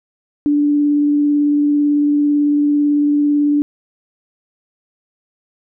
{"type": "tone with vibrato", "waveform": "sine", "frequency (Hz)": 292.1, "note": "D4", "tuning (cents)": -9, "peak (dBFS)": -11, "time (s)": [0.46, 3.62], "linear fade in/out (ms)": 0, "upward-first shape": "triangle", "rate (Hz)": 18, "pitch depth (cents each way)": 12, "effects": []}